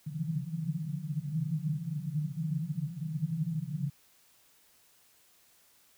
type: band-pass noise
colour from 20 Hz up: pink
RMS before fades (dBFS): -34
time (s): 0.06-3.9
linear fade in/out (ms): 5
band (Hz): 140 to 170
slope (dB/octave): 96
effects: white hiss -64 dBFS RMS until 5.97 s